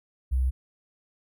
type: tone with sample-and-hold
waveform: sine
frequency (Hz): 64.3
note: C2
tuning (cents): -30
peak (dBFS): -21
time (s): 0.31-0.51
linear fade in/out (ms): 20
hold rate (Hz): 11025
effects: none